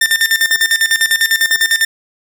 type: tone with tremolo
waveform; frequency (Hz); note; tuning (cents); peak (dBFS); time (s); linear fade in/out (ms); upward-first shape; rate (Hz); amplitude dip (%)
sawtooth; 1801; A6; +40; -5; 0.01-1.85; 5; square; 10; 75
effects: 7-bit